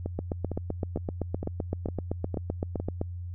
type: two click trains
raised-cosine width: 2 ms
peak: -19 / -16 dBFS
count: 7 / 23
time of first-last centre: 0.06-2.8 / 0.19-3.014 s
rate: 2.19 / 7.79 Hz
effects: added 88 Hz sine -34 dBFS peak until 3.34 s